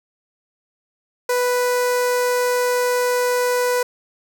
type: tone with notch filter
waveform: sawtooth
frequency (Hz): 493.9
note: B4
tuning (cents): 0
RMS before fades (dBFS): -19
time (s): 1.29-3.83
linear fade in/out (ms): 5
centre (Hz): 3200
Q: 1.6
effects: none